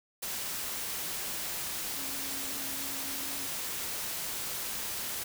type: tone in noise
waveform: sine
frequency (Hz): 273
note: C#4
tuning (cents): -26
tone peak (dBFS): -47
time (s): 1.96-3.47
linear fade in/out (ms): 10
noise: white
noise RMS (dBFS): -36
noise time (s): 0.22-5.24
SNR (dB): -14
effects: none